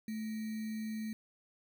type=tone with sample-and-hold; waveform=sine; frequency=218.4 Hz; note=A3; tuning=13 cents flat; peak=-36 dBFS; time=0.08-1.13 s; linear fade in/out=2 ms; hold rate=2100 Hz; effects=none